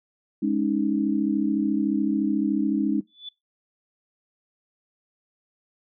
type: chord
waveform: sine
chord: Ab suspended fourth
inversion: none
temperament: equal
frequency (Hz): 207.7 / 277.2 / 311.1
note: Ab3 / Db4 / Eb4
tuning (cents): 0 / 0 / 0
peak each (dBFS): -25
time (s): 0.42-3.01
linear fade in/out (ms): 10
type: tone with exponential growth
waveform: sine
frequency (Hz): 3471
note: A7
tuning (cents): -24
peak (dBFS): -31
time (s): 3.07-3.29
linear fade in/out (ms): 5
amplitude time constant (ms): 47
effects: noise-tail reverb RT60 0.2 s tail -21 dB re dry